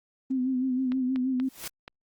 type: tone with vibrato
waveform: sine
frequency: 257.6 Hz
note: C4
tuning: 27 cents flat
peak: -24 dBFS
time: 0.3-1.49 s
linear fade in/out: 10 ms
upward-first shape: sine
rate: 6.3 Hz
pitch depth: 50 cents each way
type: click train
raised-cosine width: 0.3 ms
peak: -24 dBFS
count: 5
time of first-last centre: 0.92-1.879 s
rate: 4.17 Hz
type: noise with exponential growth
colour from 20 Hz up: white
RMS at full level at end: -32 dBFS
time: 1.42-1.68 s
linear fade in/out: 5 ms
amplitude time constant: 56 ms
effects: Opus 24 kbps